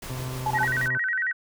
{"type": "noise with tremolo", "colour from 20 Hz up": "pink", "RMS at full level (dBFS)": -37, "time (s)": [0.02, 0.88], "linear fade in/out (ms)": 5, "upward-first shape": "sine", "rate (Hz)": 6.6, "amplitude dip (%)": 25}
{"type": "harmonic tone", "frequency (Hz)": 128.4, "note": "C3", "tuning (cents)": -32, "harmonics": [1, 2, 3, 4, 5, 7, 8, 9], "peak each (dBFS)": [-31, -42, -43, -48, -48, -48, -48, -51], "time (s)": [0.09, 0.98], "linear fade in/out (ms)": 10}
{"type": "tone bursts", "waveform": "sine", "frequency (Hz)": 859, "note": "A5", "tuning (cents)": -42, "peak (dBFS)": -22, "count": 3, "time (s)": [0.46, 0.649], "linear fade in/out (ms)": 2, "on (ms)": 45, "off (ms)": 27}
{"type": "tone with vibrato", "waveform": "sine", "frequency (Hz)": 1700, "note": "G#6", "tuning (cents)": 40, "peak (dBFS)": -23, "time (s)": [0.54, 1.33], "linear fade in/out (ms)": 20, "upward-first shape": "square", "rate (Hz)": 11, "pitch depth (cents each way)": 190}
{"effects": []}